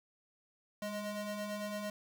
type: ring-modulated tone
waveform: 35% pulse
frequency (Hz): 417.1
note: G#4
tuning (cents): +7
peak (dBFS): -33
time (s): 0.82-1.9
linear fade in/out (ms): 2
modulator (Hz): 213
effects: none